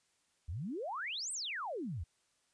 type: exponential two-way sweep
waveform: sine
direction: up then down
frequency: 69.7 to 8960 to 69.7 Hz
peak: -37 dBFS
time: 0.48-2.04 s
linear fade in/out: 10 ms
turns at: 1.32 s
effects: white hiss -75 dBFS RMS until 2.53 s + resampled to 22050 Hz